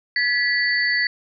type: tone cluster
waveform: sine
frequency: 1699 / 1958 / 4509 Hz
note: G#6 / B6 / C#8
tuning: +39 / -15 / +29 cents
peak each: -25 / -19 / -25 dBFS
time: 0.16-1.07 s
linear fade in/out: 2 ms
effects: none